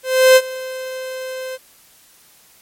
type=tone with ADSR envelope; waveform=45% pulse; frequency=518 Hz; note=C5; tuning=17 cents flat; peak=-5 dBFS; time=0.03-1.58 s; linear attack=330 ms; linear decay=49 ms; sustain=-20 dB; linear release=34 ms; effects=white hiss -50 dBFS RMS until 2.61 s + MP3 64 kbps